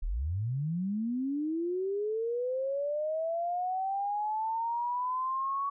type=linear sweep; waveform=sine; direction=up; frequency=30.11 to 1125 Hz; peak=-29 dBFS; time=0.02-5.7 s; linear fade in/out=10 ms; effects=none